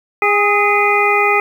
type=harmonic tone with a mistuned harmonic; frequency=409.2 Hz; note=G#4; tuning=26 cents flat; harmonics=1 / 2 / 3 / 5 / 6; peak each=-17 / -17 / -17 / -17 / -17 dBFS; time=0.22-1.4 s; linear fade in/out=2 ms; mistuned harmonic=3; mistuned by=+38 cents; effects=7-bit